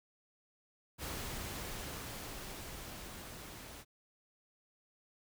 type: noise with level ramp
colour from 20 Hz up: pink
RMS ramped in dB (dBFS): -41 to -50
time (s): 0.98-3.85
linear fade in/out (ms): 50
effects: none